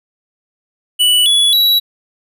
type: tone with pitch steps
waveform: square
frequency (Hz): 2960 / 3400 / 3906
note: F#7 / G#7 / B7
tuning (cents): 0 / +40 / -20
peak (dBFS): -9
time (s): 0.99-1.8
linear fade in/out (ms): 20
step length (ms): 270
effects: none